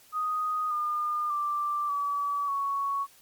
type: tone with pitch steps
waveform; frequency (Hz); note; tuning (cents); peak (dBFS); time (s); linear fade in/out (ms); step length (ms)
sine; 1244.5 / 1210.5 / 1177.4 / 1145.2 / 1113.9; D#6 / D#6 / D6 / D6 / C#6; 0 / -48 / +4 / -44 / +8; -26; 0.12-3.07; 50; 590
effects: white hiss -57 dBFS RMS until 3.21 s + MP3 96 kbps